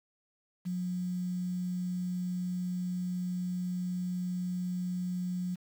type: tone with quantisation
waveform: sine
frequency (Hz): 180.2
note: F#3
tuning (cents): -45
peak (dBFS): -31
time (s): 0.65-5.56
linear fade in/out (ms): 20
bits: 9
effects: none